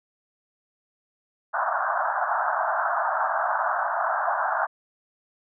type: band-pass noise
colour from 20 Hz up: pink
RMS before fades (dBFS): -25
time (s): 1.53-4.67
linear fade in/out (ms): 20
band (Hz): 630 to 1600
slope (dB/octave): 96
effects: none